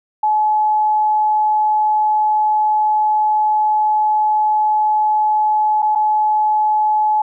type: tone with dropouts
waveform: sine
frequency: 854 Hz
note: G#5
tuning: 48 cents sharp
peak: -12 dBFS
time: 0.23-7.22 s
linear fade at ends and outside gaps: 5 ms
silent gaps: 5.821-5.826 / 5.951-5.956 s
effects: none